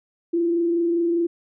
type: tone with frequency modulation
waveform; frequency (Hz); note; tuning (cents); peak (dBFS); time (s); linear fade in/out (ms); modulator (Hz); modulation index
sine; 340; F4; -46; -18; 0.33-1.27; 10; 25; 0.29
effects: none